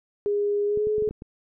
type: tone with pitch glide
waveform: sine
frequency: 410 to 425.9 Hz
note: G#4 to G#4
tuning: -22 to +44 cents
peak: -21 dBFS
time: 0.26-1.09 s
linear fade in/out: 0 ms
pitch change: +66 cents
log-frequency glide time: 0.66-0.87 s
type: clicks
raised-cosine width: 3 ms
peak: -25 dBFS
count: 7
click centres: 0.774 / 0.871 / 0.982 / 1.023 / 1.076 / 1.11 / 1.221 s
effects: none